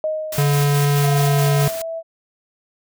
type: tone with exponential decay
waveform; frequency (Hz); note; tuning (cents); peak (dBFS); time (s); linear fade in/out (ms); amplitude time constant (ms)
sine; 623; D#5; +2; -17; 0.04-1.24; 1; 260
type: noise with tremolo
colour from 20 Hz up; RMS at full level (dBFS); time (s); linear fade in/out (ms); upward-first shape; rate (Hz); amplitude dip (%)
white; -28; 0.32-1.82; 5; square; 4.7; 40
type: tone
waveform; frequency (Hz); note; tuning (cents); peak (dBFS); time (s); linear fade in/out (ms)
square; 143.5; D3; -40; -15; 0.38-1.68; 2
type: tone with pitch glide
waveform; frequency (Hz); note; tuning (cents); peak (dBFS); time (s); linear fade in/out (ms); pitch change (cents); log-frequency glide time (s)
sine; 692 to 656.6; F5 to E5; -16 to -7; -24; 1.01-2.03; 50; -91; 1.25-1.49
effects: none